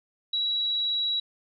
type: tone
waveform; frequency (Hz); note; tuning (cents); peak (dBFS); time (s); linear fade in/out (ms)
sine; 3893; B7; -26; -24; 0.33-1.2; 5
effects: none